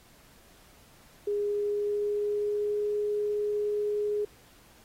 sine tone with pitch glide, 411.2 to 416.5 Hz, G#4 to G#4, -17 to +5 cents, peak -26 dBFS, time 1.27-4.25 s, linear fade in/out 5 ms, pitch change +22 cents, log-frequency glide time 1.42-2.87 s, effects pink hiss -58 dBFS RMS until 4.84 s + AAC 48 kbps

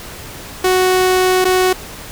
sawtooth tone with dropouts, 370 Hz, F#4, in tune, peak -7 dBFS, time 0.64-1.73 s, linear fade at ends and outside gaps 5 ms, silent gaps 1.445-1.451 s, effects pink hiss -32 dBFS RMS until 2.11 s

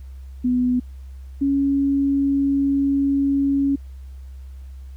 sine tone pair in turn, 249.1 / 277.7 Hz, B3 / C#4, +15 / +3 cents, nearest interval major second, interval 188 cents, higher second, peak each -16 dBFS, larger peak neither, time 0.44-0.8 / 1.41-3.76 s, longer second, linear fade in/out 10 ms, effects added 66 Hz sine -34 dBFS peak until 4.96 s + pink hiss -60 dBFS RMS until 4.96 s

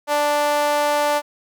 sawtooth tone with high-pass filter, 293.7 Hz, D4, in tune, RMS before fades -19 dBFS, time 0.07-1.22 s, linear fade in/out 50 ms, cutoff 710 Hz, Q 4.5, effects none

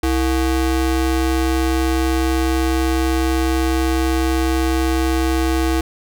square ring-modulated tone, 196 Hz, G3, in tune, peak -13 dBFS, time 0.03-5.81 s, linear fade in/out 5 ms, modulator 132 Hz, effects none

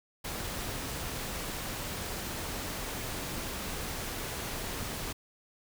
pink noise, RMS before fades -37 dBFS, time 0.24-5.13 s, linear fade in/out 10 ms, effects none

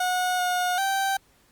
30% pulse tone with pitch steps, 729 / 722 / 779 Hz, F#5 / F#5 / G5, -26 / -43 / -11 cents, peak -20 dBFS, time 0-1.17 s, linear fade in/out 5 ms, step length 390 ms, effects pink hiss -61 dBFS RMS until 1.51 s + Opus 48 kbps

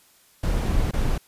brown noise with dropouts, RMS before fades -22 dBFS, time 0.43-1.18 s, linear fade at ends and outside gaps 5 ms, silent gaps 0.912-0.934 s, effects white hiss -57 dBFS RMS until 1.27 s + resampled to 32000 Hz

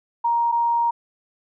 sine tone pair in turn, 938 / 938 Hz, A#5 / A#5, +11 / +11 cents, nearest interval unison, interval 0 cents, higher neither, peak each -17 / -17 dBFS, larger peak neither, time 0.24-0.52 / 0.52-0.91 s, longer second, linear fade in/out 10 ms, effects none

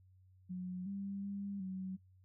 sine tone with pitch steps, 182.3 / 197.7 / 199.7 / 188.1 Hz, F#3 / G3 / G3 / F#3, -25 / +15 / +32 / +29 cents, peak -39 dBFS, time 0.49-1.97 s, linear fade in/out 20 ms, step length 370 ms, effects noise-tail reverb RT60 0.1 s tail -23 dB re dry + added 93 Hz sine -62 dBFS peak until 2.24 s

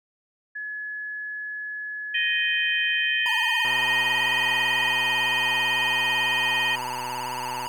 sine tone with pitch glide, 1700 to 1908.2 Hz, G#6 to A#6, +40 to +40 cents, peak -30 dBFS, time 0.55-4.92 s, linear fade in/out 10 ms, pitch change +200 cents, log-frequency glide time 2.9-4.2 s
harmonic tone, 622.3 Hz, D#5, in tune, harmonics 3 / 4 / 5, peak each -25 / -26 / -27 dBFS, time 2.14-6.76 s, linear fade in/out 10 ms
square tone with vibrato, 925 Hz, A#5, 14 cents flat, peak -30 dBFS, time 3.26-7.68 s, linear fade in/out 0 ms, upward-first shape triangle, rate 18 Hz, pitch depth 140 cents each way
click train, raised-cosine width 0.5 ms, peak -21 dBFS, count 503, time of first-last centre 3.65-7.666 s, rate 125 Hz
effects none

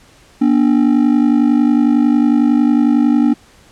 triangle ring-modulated tone, 266.2 Hz, C4, 30 cents sharp, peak -4 dBFS, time 0.41-3.34 s, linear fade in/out 10 ms, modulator 25.5 Hz, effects pink hiss -47 dBFS RMS until 3.71 s + low-pass 9000 Hz 12 dB/octave

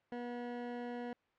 20% pulse tone, 242 Hz, B3, 35 cents flat, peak -35 dBFS, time 0.12-1.13 s, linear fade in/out 2 ms, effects white hiss -74 dBFS RMS until 1.38 s + low-pass 2000 Hz 12 dB/octave

